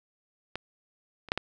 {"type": "clicks", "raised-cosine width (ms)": 0.3, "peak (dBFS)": [-17, -28, -8, -13], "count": 4, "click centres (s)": [0.556, 1.287, 1.319, 1.376], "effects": []}